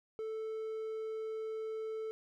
triangle tone, 440 Hz, A4, in tune, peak -35 dBFS, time 0.19-2.11 s, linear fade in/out 0 ms, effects none

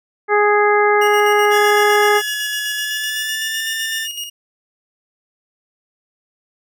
harmonic tone, 415.3 Hz, G#4, in tune, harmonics 1 / 2 / 3 / 4 / 5, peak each -14 / -17 / -19 / -20 / -21 dBFS, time 0.28-2.22 s, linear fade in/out 50 ms
sawtooth tone with tremolo, 2864 Hz, F7, 43 cents sharp, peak -20 dBFS, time 1.01-4.3 s, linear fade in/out 10 ms, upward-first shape square, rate 7.9 Hz, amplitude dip 50%
sawtooth tone with pitch glide, 1700 to 1786.6 Hz, G#6 to A6, +40 to +26 cents, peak -18 dBFS, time 1.5-4.08 s, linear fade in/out 50 ms, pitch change +86 cents, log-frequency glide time 2.73-3.67 s
effects none

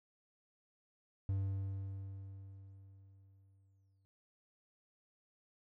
triangle tone with exponential decay, 97.2 Hz, G2, 14 cents flat, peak -30 dBFS, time 1.29-4.05 s, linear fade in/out 0 ms, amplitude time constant 600 ms, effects none

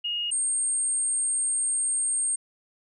sine tone pair in turn, 2864 / 8582 Hz, F7 / C9, +43 / +43 cents, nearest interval octave + perfect fifth, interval 1900 cents, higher second, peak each -26 / -23 dBFS, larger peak second, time 0.04-0.31 / 0.31-2.36 s, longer second, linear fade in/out 10 ms, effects none

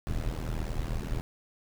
brown noise with amplitude modulation, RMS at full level -28 dBFS, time 0.07-1.21 s, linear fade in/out 0 ms, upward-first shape sine, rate 79.1 Hz, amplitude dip 90%, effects none

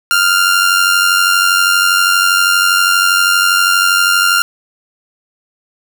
sawtooth tone with amplitude modulation, 1396.9 Hz, F6, in tune, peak -3 dBFS, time 0.11-4.42 s, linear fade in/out 0 ms, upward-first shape sine, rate 92.5 Hz, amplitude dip 50%, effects none

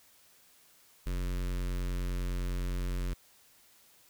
square tone with notch filter, 44.93 Hz, F1, 50 cents sharp, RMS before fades -33 dBFS, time 1.06-3.14 s, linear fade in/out 10 ms, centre 760 Hz, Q 1.4, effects white hiss -62 dBFS RMS until 4.09 s

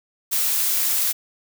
blue noise, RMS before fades -21 dBFS, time 0.31-1.13 s, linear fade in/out 20 ms, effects none

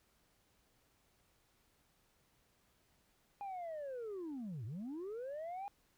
sine linear two-way sweep, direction down then up, 819 to 99.6 to 819 Hz, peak -39 dBFS, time 3.41-5.68 s, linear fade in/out 0 ms, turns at 4.65 s, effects tanh soft clip ceiling -40 dBFS + pink hiss -74 dBFS RMS until 5.97 s

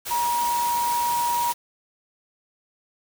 sine tone in noise, 954 Hz, A#5, 40 cents sharp, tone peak -21 dBFS, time 0.1-1.53 s, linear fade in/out 20 ms, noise white, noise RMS -31 dBFS, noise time 0.05-1.54 s, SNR +7 dB, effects none

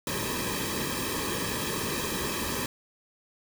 pink noise with comb filter, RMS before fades -31 dBFS, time 0.07-2.66 s, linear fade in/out 2 ms, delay 1.4 ms, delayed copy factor -0.85, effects none

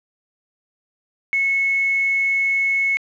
sine tone with quantisation, 2194 Hz, C#7, 18 cents flat, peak -16 dBFS, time 1.33-2.97 s, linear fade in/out 0 ms, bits 6, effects low-pass 5000 Hz 12 dB/octave

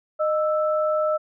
sine tone pair together, 615.8 / 1318.5 Hz, D#5 / E6, -18 / 0 cents, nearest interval octave + minor second, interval 1318 cents, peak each -20 / -26 dBFS, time 0.19-1.18 s, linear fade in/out 20 ms, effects none

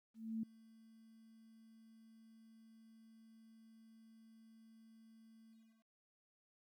sine tone with ADSR envelope, 223.3 Hz, A3, 26 cents sharp, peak -37 dBFS, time 0.14-5.87 s, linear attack 290 ms, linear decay 5 ms, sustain -24 dB, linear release 350 ms, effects 13-bit

